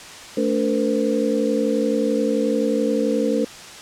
sine tone cluster, 219.7 / 286.8 / 458.5 / 510 Hz, A3 / D4 / A#4 / C5, -2 / -41 / -29 / -44 cents, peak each -23 dBFS, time 0.37-3.45 s, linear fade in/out 5 ms, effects white hiss -38 dBFS RMS until 3.81 s + low-pass 7000 Hz 12 dB/octave

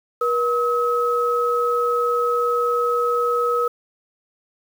sine tone pair together, 480 / 1281.4 Hz, B4 / E6, -49 / -49 cents, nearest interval octave + perfect fourth, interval 1700 cents, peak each -20 / -20 dBFS, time 0.21-3.68 s, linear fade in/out 5 ms, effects 7-bit

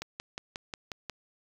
click train, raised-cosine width 0.2 ms, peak -19 dBFS, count 7, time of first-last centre 0.02-1.097 s, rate 5.57 Hz, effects 8-bit

